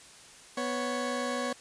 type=tone pair together; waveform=20% pulse; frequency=247.1 / 554 Hz; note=B3 / C#5; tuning=+1 / -1 cents; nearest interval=octave + major second; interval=1398 cents; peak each=-28 dBFS; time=0.57-1.53 s; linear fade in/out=5 ms; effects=white hiss -52 dBFS RMS until 1.6 s + resampled to 22050 Hz